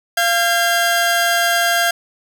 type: tone pair together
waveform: sawtooth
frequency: 689.2 / 1611 Hz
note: F5 / G6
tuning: -23 / +47 cents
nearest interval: octave + minor third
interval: 1470 cents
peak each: -13 / -13 dBFS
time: 0.17-1.91 s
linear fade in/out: 5 ms
effects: none